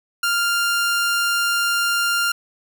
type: tone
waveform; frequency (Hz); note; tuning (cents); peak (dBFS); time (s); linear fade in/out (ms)
sawtooth; 1396.9; F6; 0; -14; 0.23-2.32; 5
effects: none